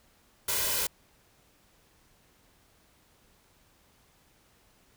white noise with comb filter, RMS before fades -29 dBFS, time 0.48-0.87 s, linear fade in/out 5 ms, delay 2 ms, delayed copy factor +0.65, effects pink hiss -64 dBFS RMS until 4.96 s

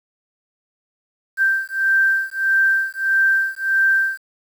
sine beating tone pair, 1568 / 1569.6 Hz, G6 / G6, 0 / +2 cents, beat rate 1.6 Hz, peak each -18 dBFS, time 1.37-4.21 s, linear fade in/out 50 ms, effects 7-bit

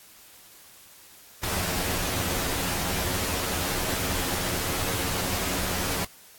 pink noise with comb filter, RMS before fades -28 dBFS, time 1.43-6.05 s, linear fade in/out 5 ms, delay 11 ms, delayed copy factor +0.65, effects white hiss -51 dBFS RMS until 6.38 s + AAC 64 kbps

